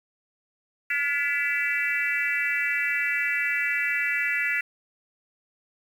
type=tone cluster; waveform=sine; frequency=1426 / 1716 / 1992 / 2308 / 2679 Hz; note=F6 / A6 / B6 / D7 / E7; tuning=+36 / -44 / +14 / -31 / +27 cents; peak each=-32 / -31 / -26 / -30 / -32 dBFS; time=0.9-4.61 s; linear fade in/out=5 ms; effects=8-bit